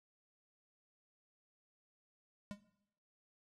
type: tone with exponential decay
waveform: square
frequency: 204.5 Hz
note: G#3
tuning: 26 cents flat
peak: -39 dBFS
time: 2.51-2.61 s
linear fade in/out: 0 ms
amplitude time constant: 20 ms
effects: noise-tail reverb RT60 0.8 s tail -17 dB re dry + low-pass 9000 Hz 12 dB/octave